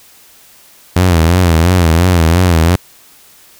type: tone with vibrato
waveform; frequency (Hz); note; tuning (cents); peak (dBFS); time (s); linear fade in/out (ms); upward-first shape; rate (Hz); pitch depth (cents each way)
sawtooth; 86; F2; -26; -3; 0.96-2.76; 5; sine; 2.9; 120
effects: white hiss -43 dBFS RMS until 3.59 s